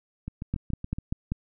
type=two click trains; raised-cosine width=5 ms; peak=-15 / -21 dBFS; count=5 / 6; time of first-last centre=0.54-1.32 / 0.28-0.985 s; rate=5.13 / 7.09 Hz; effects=none